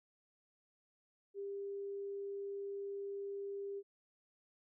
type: tone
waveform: sine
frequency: 398.7 Hz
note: G4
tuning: 29 cents sharp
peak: -40 dBFS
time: 1.34-3.83 s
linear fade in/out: 50 ms
effects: none

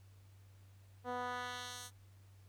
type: tone with band-pass filter sweep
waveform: 10% pulse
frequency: 246.9 Hz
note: B3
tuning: in tune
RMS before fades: -43 dBFS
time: 1.04-1.91 s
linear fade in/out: 50 ms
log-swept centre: 520 to 9300 Hz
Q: 0.82
effects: added 97 Hz sine -58 dBFS peak until 2.48 s + pink hiss -71 dBFS RMS until 2.48 s

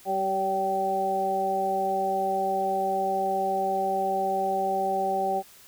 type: harmonic tone with a mistuned harmonic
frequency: 193 Hz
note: G3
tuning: 27 cents flat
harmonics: 1 / 2 / 3 / 4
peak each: -37 / -31 / -31 / -25 dBFS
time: 0.05-5.43 s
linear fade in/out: 50 ms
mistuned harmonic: 3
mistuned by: -25 cents
effects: white hiss -52 dBFS RMS until 5.67 s

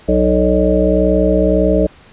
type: harmonic tone with a mistuned harmonic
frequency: 61.74 Hz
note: B1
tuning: in tune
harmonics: 1 / 3 / 5 / 7 / 9 / 10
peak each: -17 / -17 / -17 / -17 / -17 / -17 dBFS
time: 0.08-1.87 s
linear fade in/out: 10 ms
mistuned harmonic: 7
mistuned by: +28 cents
effects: pink hiss -44 dBFS RMS until 2.12 s + resampled to 8000 Hz

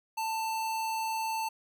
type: tone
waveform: square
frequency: 889 Hz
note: A5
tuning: 18 cents sharp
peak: -31 dBFS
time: 0.17-1.49 s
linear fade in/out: 10 ms
effects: none

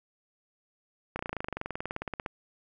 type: slowing click train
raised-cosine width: 0.5 ms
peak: -18 dBFS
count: 25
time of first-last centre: 1.16-2.262 s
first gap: 32 ms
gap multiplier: 1.03
effects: none

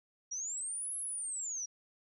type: linear two-way sweep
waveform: sine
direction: up then down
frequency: 5630 to 11000 to 5630 Hz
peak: -36 dBFS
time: 0.31-1.66 s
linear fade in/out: 10 ms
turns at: 0.97 s
effects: none

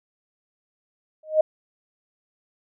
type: tone with exponential growth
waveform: sine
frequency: 622.3 Hz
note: D#5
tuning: in tune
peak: -10 dBFS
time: 1.23-1.41 s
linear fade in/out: 5 ms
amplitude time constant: 38 ms
effects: none

